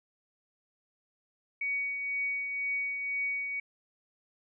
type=tone with tremolo; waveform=sine; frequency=2250 Hz; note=C#7; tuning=25 cents sharp; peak=-28 dBFS; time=1.61-3.6 s; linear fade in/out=5 ms; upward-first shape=triangle; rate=2 Hz; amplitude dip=45%; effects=none